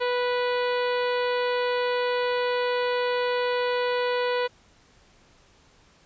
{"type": "harmonic tone", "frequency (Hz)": 492.1, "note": "B4", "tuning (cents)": -6, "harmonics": [1, 2, 3, 4, 5, 6, 7, 8, 9], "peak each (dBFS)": [-24, -30, -34, -36, -38, -40, -41, -42, -43], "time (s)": [0, 4.48], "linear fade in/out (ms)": 20, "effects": ["pink hiss -58 dBFS RMS until 6.05 s", "resampled to 16000 Hz"]}